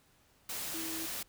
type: tone in noise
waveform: sine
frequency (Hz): 324.4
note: E4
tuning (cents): -28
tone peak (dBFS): -41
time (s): 0.74-1.06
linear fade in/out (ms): 5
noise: white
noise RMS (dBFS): -39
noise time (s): 0.49-1.23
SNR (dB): -5
effects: pink hiss -67 dBFS RMS until 1.28 s